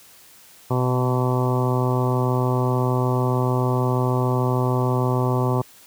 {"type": "harmonic tone with a mistuned harmonic", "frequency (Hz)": 126.6, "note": "B2", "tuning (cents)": 43, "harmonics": [1, 2, 3, 4, 5, 6, 7, 8, 9], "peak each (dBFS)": [-20, -27, -26, -30, -31, -34, -30, -32, -32], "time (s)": [0.7, 5.62], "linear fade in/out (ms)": 10, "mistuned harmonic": 1, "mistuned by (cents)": -25, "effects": ["white hiss -49 dBFS RMS until 5.86 s", "high-pass 60 Hz 12 dB/octave"]}